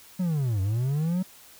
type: linear two-way sweep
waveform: triangle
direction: down then up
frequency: 189.6 to 92.1 to 189.6 Hz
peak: -21 dBFS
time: 0.19-1.23 s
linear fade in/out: 10 ms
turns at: 0.61 s
effects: white hiss -51 dBFS RMS until 1.59 s